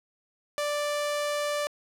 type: tone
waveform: sawtooth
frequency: 587.3 Hz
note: D5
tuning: in tune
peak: -23 dBFS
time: 0.58-1.67 s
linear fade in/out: 0 ms
effects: low-pass 12000 Hz 12 dB/octave + 10-bit